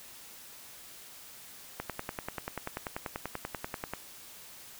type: click train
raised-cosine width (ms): 0.5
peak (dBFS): -19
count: 23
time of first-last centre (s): 1.8-3.936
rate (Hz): 10.3
effects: white hiss -50 dBFS RMS until 4.79 s